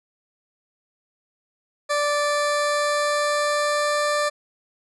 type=tone with pitch glide; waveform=20% pulse; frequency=585 to 590.4 Hz; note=D5 to D5; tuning=-7 to +9 cents; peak=-15 dBFS; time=1.89-4.3 s; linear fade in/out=20 ms; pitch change=+16 cents; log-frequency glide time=2.12-4.04 s; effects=resampled to 24000 Hz